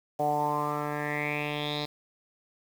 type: tone with low-pass filter sweep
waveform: 10% pulse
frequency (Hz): 148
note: D3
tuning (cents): +14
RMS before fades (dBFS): -30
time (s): 0.19-1.86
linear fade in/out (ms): 10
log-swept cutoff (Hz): 680 to 4300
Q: 6.5
effects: 8-bit